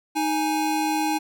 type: tone pair together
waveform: square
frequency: 311.1 / 830.6 Hz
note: D#4 / G#5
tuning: 0 / 0 cents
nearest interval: octave + perfect fourth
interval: 1700 cents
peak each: -25 dBFS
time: 0.15-1.19 s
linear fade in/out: 20 ms
effects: none